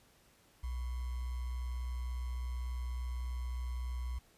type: tone with sample-and-hold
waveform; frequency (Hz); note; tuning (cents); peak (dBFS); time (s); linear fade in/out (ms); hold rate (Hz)
sine; 61.74; B1; 0; -35; 0.63-4.19; 10; 1050
effects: pink hiss -66 dBFS RMS until 4.37 s + resampled to 32000 Hz